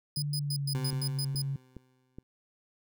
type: tone bursts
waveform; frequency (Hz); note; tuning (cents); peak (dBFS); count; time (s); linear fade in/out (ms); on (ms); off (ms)
sawtooth; 5000; D#8; +8; -30; 8; 0.16-1.418; 2; 61; 110
type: tone with pitch glide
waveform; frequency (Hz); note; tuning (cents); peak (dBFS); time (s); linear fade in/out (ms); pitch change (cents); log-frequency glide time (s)
sine; 145.9 to 138.03; D3 to C#3; -11 to -7; -30; 0.17-1.56; 2; -96; 0.36-0.77
type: tone with exponential decay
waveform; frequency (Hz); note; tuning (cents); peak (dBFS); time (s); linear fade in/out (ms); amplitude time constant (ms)
20% pulse; 128.7; C3; -28; -29; 0.75-2.23; 0; 320
type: click train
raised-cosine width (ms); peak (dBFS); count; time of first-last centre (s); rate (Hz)
3; -30; 4; 0.93-2.185; 2.39
effects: none